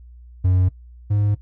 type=tone pair in turn; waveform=triangle; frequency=92 / 103.27 Hz; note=F#2 / G#2; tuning=-9 / -9 cents; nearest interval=major second; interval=200 cents; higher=second; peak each=-12 / -14 dBFS; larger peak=first; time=0.44-0.69 / 1.1-1.35 s; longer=neither; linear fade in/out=10 ms; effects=noise-tail reverb RT60 0.1 s tail -18 dB re dry + added 60 Hz sine -40 dBFS peak until 1.41 s